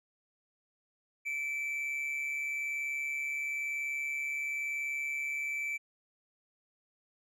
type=tone with amplitude modulation; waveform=triangle; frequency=2321 Hz; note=D7; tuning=21 cents flat; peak=-29 dBFS; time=1.25-5.78 s; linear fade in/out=20 ms; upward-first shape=sine; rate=141 Hz; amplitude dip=45%; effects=none